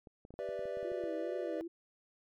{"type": "clicks", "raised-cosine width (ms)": 2, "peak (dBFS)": -38, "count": 11, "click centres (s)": [0.072, 0.251, 0.306, 0.34, 0.49, 0.592, 0.655, 0.771, 0.829, 0.918, 1.039]}
{"type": "chord", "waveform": "triangle", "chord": "E minor seventh", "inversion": "first", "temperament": "equal", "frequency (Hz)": [392, 493.9, 587.3, 659.3], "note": ["G4", "B4", "D5", "E5"], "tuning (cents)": [0, 0, 0, 0], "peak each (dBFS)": [-42, -39, -38, -44], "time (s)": [0.39, 1.61], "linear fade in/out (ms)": 0}
{"type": "tone with vibrato", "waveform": "sine", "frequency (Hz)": 343.7, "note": "F4", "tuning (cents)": -28, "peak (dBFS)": -39, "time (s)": [0.84, 1.68], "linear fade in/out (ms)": 10, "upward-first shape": "sine", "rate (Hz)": 2.4, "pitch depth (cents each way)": 110}
{"effects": ["MP3 96 kbps"]}